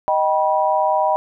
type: chord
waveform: sine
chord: Eb augmented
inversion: none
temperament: just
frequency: 622.3 / 777.8 / 972.3 Hz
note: Eb5 / G5 / B5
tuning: 0 / -14 / -27 cents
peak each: -19 dBFS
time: 0.08-1.16 s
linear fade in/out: 0 ms
effects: none